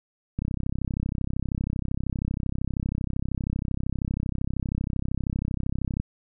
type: click train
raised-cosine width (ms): 5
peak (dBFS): -15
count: 185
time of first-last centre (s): 0.39-6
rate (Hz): 32.8
effects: none